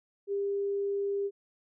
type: tone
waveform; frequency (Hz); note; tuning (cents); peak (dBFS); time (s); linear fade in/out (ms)
sine; 400; G4; +35; -28; 0.27-1.31; 50
effects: none

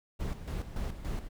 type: noise with tremolo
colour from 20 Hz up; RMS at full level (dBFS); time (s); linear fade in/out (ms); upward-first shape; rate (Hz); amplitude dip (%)
brown; -34; 0.19-1.29; 20; square; 3.5; 65
effects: none

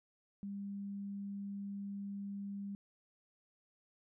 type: tone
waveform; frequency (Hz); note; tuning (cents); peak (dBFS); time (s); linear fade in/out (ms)
sine; 200; G3; +35; -40; 0.43-2.75; 0
effects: none

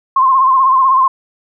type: tone with vibrato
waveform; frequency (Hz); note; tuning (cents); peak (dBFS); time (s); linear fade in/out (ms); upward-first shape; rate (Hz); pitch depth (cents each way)
sine; 1055; C6; +14; -7; 0.16-1.08; 5; sine; 16; 56
effects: none

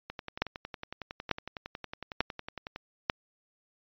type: two click trains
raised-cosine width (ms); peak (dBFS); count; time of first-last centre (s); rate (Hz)
0.3; -22 / -9; 30 / 4; 0.1-2.761 / 0.42-3.099; 10.9 / 1.12
effects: resampled to 11025 Hz

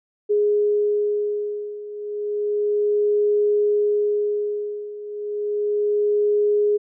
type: beating tone pair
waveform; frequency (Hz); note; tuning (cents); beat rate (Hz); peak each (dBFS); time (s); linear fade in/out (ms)
sine; 415.3 / 415.62; G#4 / G#4; 0 / +1; 0.32; -23 / -20; 0.29-6.78; 20
effects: none

